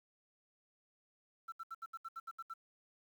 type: tone bursts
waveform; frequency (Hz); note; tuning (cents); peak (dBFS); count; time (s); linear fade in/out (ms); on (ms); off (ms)
sine; 1341; E6; +29; -40; 10; 1.48-2.539; 10; 42; 71
effects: tanh soft clip ceiling -40 dBFS + 11-bit